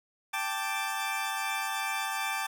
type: chord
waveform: 20% pulse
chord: G suspended second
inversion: none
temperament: equal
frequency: 784 / 880 / 1174.7 Hz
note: G5 / A5 / D6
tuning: 0 / 0 / 0 cents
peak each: -30 dBFS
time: 0.33-2.47 s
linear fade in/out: 10 ms
effects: none